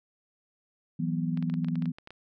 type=chord; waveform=sine; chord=E suspended second; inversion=none; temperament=equal; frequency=164.81 / 185 / 246.9 Hz; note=E3 / F#3 / B3; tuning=0 / 0 / 0 cents; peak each=-29 / -33 / -32 dBFS; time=0.99-1.92 s; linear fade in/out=10 ms
type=clicks; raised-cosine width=0.3 ms; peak=-29 dBFS; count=12; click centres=1.374 / 1.426 / 1.499 / 1.54 / 1.646 / 1.685 / 1.756 / 1.823 / 1.857 / 1.985 / 2.074 / 2.106 s
effects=none